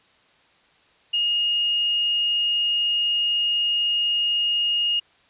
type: tone with quantisation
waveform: sine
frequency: 2854 Hz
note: F7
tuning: 37 cents sharp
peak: -19 dBFS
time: 1.13-5 s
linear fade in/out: 10 ms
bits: 8
effects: white hiss -58 dBFS RMS until 5.29 s + resampled to 8000 Hz